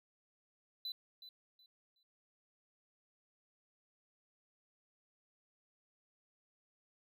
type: tone with echo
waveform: triangle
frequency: 4000 Hz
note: B7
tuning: 21 cents sharp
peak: -38 dBFS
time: 0.85-0.92 s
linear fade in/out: 2 ms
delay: 370 ms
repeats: 3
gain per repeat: -12 dB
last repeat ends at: 2.03 s
effects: none